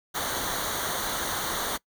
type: noise with comb filter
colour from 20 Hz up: pink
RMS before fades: -30 dBFS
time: 0.14-1.78 s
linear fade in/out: 20 ms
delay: 0.39 ms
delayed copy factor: -0.75
effects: noise-tail reverb RT60 0.1 s tail -22 dB re dry